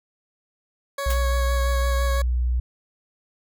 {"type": "tone with vibrato", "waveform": "20% pulse", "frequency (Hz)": 554.4, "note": "C#5", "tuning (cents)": 0, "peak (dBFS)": -21, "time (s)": [0.98, 2.22], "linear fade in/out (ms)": 5, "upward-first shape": "sine", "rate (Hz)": 5.9, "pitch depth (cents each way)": 14}
{"type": "tone", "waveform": "sine", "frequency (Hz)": 61.2, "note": "B1", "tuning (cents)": -15, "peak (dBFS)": -19, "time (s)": [1.06, 2.6], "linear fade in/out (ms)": 5}
{"type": "noise with exponential decay", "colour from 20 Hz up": "white", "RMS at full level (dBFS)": -28, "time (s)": [1.1, 1.24], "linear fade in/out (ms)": 5, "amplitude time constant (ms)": 29}
{"effects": []}